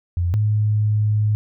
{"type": "tone pair in turn", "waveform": "sine", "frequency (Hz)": [87.31, 106.23], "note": ["F2", "G#2"], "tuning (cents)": [0, 40], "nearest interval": "minor third", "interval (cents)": 340, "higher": "second", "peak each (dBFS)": [-17, -15], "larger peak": "second", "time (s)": [[0.17, 0.34], [0.34, 1.35]], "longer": "second", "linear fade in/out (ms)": 0, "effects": []}